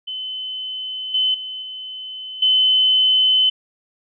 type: tone with level steps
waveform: sine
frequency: 3040 Hz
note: F#7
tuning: 46 cents sharp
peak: -25 / -15 / -27 / -29 / -12 dBFS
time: 0.07-3.5 s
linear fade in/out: 10 ms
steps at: 1.14 / 1.34 / 1.62 / 2.42 s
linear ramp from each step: 5 ms
effects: none